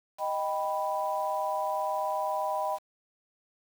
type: chord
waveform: sine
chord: Eb augmented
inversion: none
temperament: equal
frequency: 622.3 / 784 / 987.8 Hz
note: Eb5 / G5 / B5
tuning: 0 / 0 / 0 cents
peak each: -32 dBFS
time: 0.18-2.79 s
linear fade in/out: 50 ms
effects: 8-bit